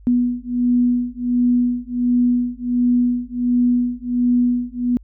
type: beating tone pair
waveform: sine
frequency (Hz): 244 / 245.4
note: B3 / B3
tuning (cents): -21 / -11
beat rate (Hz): 1.4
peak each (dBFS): -18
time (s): 0.07-4.97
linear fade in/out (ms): 0
effects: added 50 Hz sine -41 dBFS peak until 5.03 s